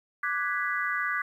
sine chord, G# half-diminished seventh, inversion second, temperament equal, 1174.7 / 1480 / 1661.2 / 1975.5 Hz, D6 / F#6 / G#6 / B6, 0 / 0 / 0 / 0 cents, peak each -32 dBFS, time 0.23-1.22 s, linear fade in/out 5 ms, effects 10-bit

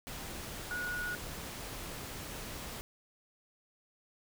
sine tone in noise, 1455 Hz, F#6, 29 cents flat, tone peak -35 dBFS, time 0.71-1.15 s, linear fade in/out 0 ms, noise pink, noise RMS -43 dBFS, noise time 0.07-2.81 s, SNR +5 dB, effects none

